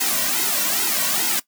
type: noise with flanger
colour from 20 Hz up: white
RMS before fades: -21 dBFS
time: 0-1.4 s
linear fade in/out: 10 ms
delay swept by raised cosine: 1.7 to 2.4 ms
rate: 2.4 Hz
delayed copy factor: -0.95
effects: noise-tail reverb RT60 0.1 s tail -18 dB re dry + high-pass 200 Hz 12 dB/octave